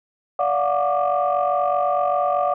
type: tone cluster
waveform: sine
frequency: 579 / 680 / 725 / 1147 / 1195 Hz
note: D5 / F5 / F#5 / D6 / D6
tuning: -25 / -46 / -35 / -41 / +30 cents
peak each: -22 / -28 / -20 / -29 / -25 dBFS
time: 0.39-2.54 s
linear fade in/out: 5 ms
effects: tanh soft clip ceiling -9 dBFS